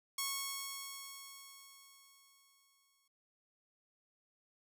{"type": "tone with exponential decay", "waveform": "5% pulse", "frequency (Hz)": 1101, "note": "C#6", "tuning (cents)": -12, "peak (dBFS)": -23, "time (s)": [0.18, 3.08], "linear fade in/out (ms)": 5, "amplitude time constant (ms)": 630, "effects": []}